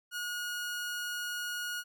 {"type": "tone", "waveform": "sawtooth", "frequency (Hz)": 1444, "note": "F#6", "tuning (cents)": -43, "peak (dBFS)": -31, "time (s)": [0.11, 1.84], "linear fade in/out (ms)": 50, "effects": []}